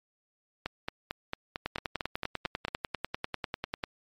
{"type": "two click trains", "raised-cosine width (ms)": 0.3, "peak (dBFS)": [-15, -16], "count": [23, 10], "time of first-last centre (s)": [[1.66, 3.838], [0.66, 2.682]], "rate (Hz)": [10.1, 4.45], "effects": ["MP3 64 kbps"]}